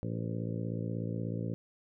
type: harmonic tone with a mistuned harmonic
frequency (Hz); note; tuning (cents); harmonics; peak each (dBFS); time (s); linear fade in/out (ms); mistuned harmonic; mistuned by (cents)
56.5; A1; +47; 2 / 3 / 4 / 5 / 6 / 7 / 8 / 9 / 10; -36 / -38 / -42 / -43 / -47 / -47 / -49 / -46 / -53; 0.03-1.54; 0; 8; +44
effects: none